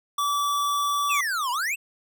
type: tone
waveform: square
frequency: 1154 Hz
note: D6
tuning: 31 cents flat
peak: -23 dBFS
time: 0.18-1.21 s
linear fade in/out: 5 ms
type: exponential two-way sweep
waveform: square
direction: down then up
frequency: 2779 to 939 to 2779 Hz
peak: -25 dBFS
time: 1.09-1.76 s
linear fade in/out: 20 ms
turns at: 1.51 s
effects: none